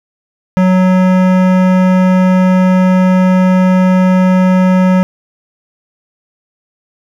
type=tone with hard clipping; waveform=sine; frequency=185 Hz; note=F#3; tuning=in tune; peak=-8 dBFS; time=0.57-5.03 s; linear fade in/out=0 ms; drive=17 dB; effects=none